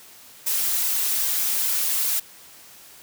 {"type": "noise with flanger", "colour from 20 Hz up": "blue", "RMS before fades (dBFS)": -23, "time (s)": [0.46, 2.2], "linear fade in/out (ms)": 10, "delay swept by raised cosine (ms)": [1.9, 5], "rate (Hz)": 2.5, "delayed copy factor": 0.6, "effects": ["white hiss -47 dBFS RMS until 3.02 s", "high-pass 60 Hz 12 dB/octave"]}